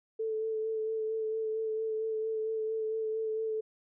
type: tone with vibrato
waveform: sine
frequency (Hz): 440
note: A4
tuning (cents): 0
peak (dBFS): -30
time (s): 0.19-3.61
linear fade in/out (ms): 10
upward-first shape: sine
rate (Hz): 4.4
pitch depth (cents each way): 19
effects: none